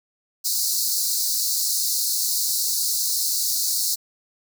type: high-pass noise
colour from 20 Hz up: pink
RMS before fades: -23 dBFS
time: 0.44-3.96 s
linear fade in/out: 20 ms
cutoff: 4100 Hz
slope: 96 dB/octave
effects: none